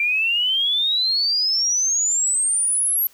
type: exponential sweep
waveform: sine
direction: up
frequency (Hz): 2352 to 11840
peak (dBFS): -17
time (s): 0-3.07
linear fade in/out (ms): 2
effects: white hiss -53 dBFS RMS until 3.13 s